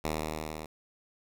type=tone with level ramp; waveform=5% pulse; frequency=77.78 Hz; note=D#2; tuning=in tune; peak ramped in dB=-18 to -28 dBFS; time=0.04-0.66 s; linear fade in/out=5 ms; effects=none